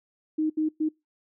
sine tone bursts at uneven times, 311.1 Hz, D#4, in tune, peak -22 dBFS, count 3, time 0.38-0.5 / 0.57-0.69 / 0.8-0.89 s, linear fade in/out 10 ms, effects noise-tail reverb RT60 0.2 s tail -23 dB re dry

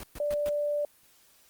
pink noise bursts, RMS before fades -40 dBFS, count 4, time 0-0.492 s, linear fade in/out 0 ms, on 33 ms, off 120 ms
sine tone, 587 Hz, D5, 1 cent flat, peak -26 dBFS, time 0.2-0.85 s, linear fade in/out 2 ms
effects white hiss -61 dBFS RMS until 1.49 s + Opus 24 kbps

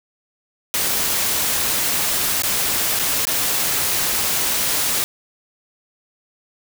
white noise with dropouts, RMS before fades -20 dBFS, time 0.74-5.04 s, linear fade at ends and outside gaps 0 ms, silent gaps 2.421-2.435 / 2.991-2.996 / 3.252-3.27 s, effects none

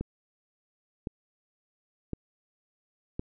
click train, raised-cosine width 3 ms, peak -19 dBFS, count 4, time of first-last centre 0.01-3.195 s, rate 0.942 Hz, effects none

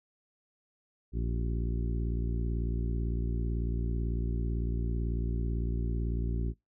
harmonic tone with a mistuned harmonic, 58 Hz, A#1, 8 cents flat, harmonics 1 / 2 / 3 / 4 / 5 / 6 / 7, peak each -30 / -36 / -40 / -42 / -44 / -46 / -47 dBFS, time 1.12-6.54 s, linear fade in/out 50 ms, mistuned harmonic 7, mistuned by -75 cents, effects noise-tail reverb RT60 0.2 s tail -24 dB re dry

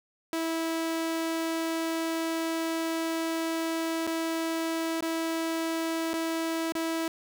sawtooth tone with dropouts, 326.9 Hz, E4, 14 cents flat, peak -24 dBFS, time 0.33-7.08 s, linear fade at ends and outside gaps 1 ms, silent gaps 4.068-4.074 / 5.007-5.024 / 6.134-6.139 / 6.722-6.752 s, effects none

